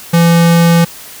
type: tone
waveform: square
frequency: 168.9 Hz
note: E3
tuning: 42 cents sharp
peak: -6 dBFS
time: 0.13-0.85 s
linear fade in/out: 10 ms
effects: white hiss -32 dBFS RMS until 1.2 s